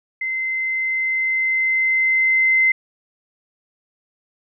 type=tone with level ramp; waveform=sine; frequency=2067 Hz; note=C7; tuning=22 cents flat; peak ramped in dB=-21 to -12 dBFS; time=0.21-2.72 s; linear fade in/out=5 ms; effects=none